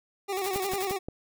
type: tone with vibrato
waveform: 25% pulse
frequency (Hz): 385.9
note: G4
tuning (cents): -27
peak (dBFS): -25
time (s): 0.28-0.99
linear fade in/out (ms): 20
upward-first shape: square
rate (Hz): 11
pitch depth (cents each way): 60
type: noise with tremolo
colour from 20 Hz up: white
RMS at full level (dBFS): -36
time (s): 0.35-0.95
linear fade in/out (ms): 50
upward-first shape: square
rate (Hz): 11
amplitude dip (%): 80
type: click train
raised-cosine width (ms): 2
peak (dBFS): -22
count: 4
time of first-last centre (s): 0.56-1.085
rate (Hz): 5.71
effects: none